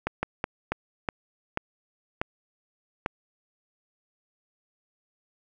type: slowing click train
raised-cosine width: 0.5 ms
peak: -11 dBFS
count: 8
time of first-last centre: 0.07-3.061 s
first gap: 160 ms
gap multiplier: 1.32
effects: none